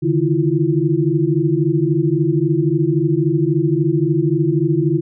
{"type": "tone cluster", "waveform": "sine", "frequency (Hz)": [141.9, 155.1, 325.1, 348.8], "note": ["C#3", "D#3", "E4", "F4"], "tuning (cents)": [41, -5, -24, -2], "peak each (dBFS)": -19, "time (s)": [0.02, 5.01], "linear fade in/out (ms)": 20, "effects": []}